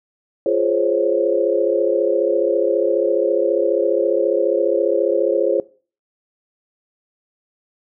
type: chord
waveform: sine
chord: Db major seventh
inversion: first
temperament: just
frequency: 346.5 / 415.8 / 519.7 / 554.4 Hz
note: F4 / Ab4 / C5 / Db5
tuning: -14 / +2 / -12 / 0 cents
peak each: -21 / -20 / -20 / -20 dBFS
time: 0.46-5.6 s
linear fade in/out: 2 ms
effects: noise-tail reverb RT60 0.4 s tail -20 dB re dry